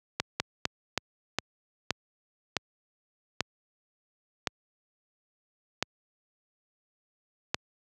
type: slowing click train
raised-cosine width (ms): 0.2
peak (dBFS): -8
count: 11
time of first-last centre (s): 0.2-7.545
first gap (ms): 200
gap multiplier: 1.27
effects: high-pass 80 Hz 12 dB/octave